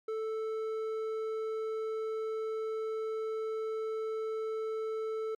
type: tone with hard clipping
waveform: sine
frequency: 440 Hz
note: A4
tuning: in tune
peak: -34 dBFS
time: 0.08-5.35 s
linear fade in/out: 5 ms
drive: 6 dB
effects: MP3 96 kbps